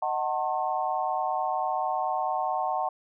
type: chord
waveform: sine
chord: D# diminished seventh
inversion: none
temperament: just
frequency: 622.3 / 746.7 / 896 / 1075.3 Hz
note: D#5 / F#5 / A5 / C6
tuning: 0 / +16 / +31 / +47 cents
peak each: -34 / -28 / -31 / -33 dBFS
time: 0.02-2.89 s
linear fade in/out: 5 ms
effects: none